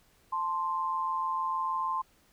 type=tone pair together; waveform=sine; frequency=880 / 1046.5 Hz; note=A5 / C6; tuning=0 / 0 cents; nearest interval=minor third; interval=300 cents; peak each=-35 / -29 dBFS; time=0.32-2.02 s; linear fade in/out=10 ms; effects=pink hiss -65 dBFS RMS until 2.32 s